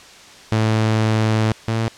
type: tone pair in turn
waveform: sawtooth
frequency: 109.9 / 112.92 Hz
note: A2 / A2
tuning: -2 / +45 cents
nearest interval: unison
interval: 47 cents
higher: second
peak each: -11 / -14 dBFS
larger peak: first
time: 0.52-1.52 / 1.68-1.88 s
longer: first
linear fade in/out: 0 ms
effects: white hiss -42 dBFS RMS until 1.97 s + low-pass 6000 Hz 12 dB/octave